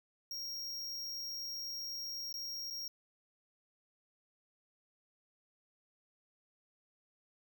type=tone with dropouts; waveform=square; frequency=5588 Hz; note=F8; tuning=in tune; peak=-40 dBFS; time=0.31-2.88 s; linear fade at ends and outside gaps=2 ms; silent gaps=2.327-2.34 / 2.702-2.707 s; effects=none